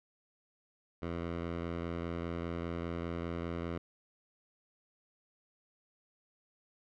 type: tone with low-pass filter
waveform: 10% pulse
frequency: 85 Hz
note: F2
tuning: 46 cents flat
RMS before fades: -38 dBFS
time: 1.02-3.78 s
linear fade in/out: 5 ms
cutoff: 2400 Hz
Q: 0.66
effects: none